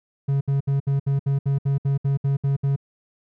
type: tone bursts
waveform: triangle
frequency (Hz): 138.59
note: C#3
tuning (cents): 0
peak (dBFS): -16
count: 13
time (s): 0.28-2.762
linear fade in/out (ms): 10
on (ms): 130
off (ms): 66
effects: none